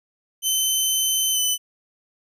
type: tone with pitch glide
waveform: 15% pulse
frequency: 3067 to 3011 Hz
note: G7 to F#7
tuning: -38 to +30 cents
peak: -12 dBFS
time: 0.42-1.58 s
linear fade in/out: 50 ms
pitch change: -32 cents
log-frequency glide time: 1.33-1.39 s
effects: none